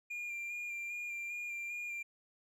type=tone with vibrato; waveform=triangle; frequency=2400 Hz; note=D7; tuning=37 cents sharp; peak=-37 dBFS; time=0.1-2.03 s; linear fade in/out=10 ms; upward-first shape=square; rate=2.5 Hz; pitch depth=17 cents each way; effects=none